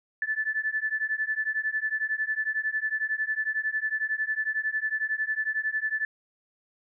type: beating tone pair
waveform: sine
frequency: 1741 / 1752 Hz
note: A6 / A6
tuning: -19 / -8 cents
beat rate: 11 Hz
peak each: -29 dBFS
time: 0.22-6.05 s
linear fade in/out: 2 ms
effects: none